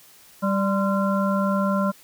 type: harmonic tone with a mistuned harmonic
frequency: 196 Hz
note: G3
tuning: in tune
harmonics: 1 / 3 / 5 / 7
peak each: -21 / -26 / -28 / -29 dBFS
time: 0.42-1.92 s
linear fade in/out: 20 ms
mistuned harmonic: 5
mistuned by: +93 cents
effects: white hiss -51 dBFS RMS until 2.03 s